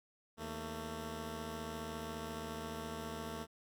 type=tone pair together; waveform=10% pulse; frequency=79.5 / 224 Hz; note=D#2 / A3; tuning=+38 / +31 cents; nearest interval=octave + tritone; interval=1793 cents; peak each=-37 / -35 dBFS; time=0.37-3.47 s; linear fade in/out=50 ms; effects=none